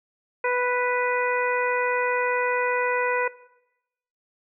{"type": "harmonic tone", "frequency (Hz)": 493.9, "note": "B4", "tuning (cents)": 0, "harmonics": [1, 2, 3, 4, 5], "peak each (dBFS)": [-24, -27, -29, -30, -31], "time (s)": [0.44, 3.28], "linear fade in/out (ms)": 5, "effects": ["noise-tail reverb RT60 0.9 s tail -19 dB re dry"]}